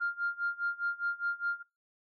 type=tone with tremolo; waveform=sine; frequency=1400 Hz; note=F6; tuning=4 cents sharp; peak=-27 dBFS; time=0-1.63 s; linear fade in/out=20 ms; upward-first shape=sine; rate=4.9 Hz; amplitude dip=95%; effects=noise-tail reverb RT60 0.3 s tail -25 dB re dry + tanh soft clip ceiling -23 dBFS